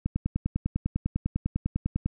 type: click train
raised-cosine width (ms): 5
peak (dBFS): -14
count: 21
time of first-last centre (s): 0.06-2.06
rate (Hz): 10
effects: none